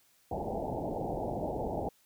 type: low-pass noise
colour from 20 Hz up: white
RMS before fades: -35 dBFS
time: 0.31-1.89 s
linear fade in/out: 5 ms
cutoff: 860 Hz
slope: 96 dB/octave
effects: white hiss -67 dBFS RMS until 2.05 s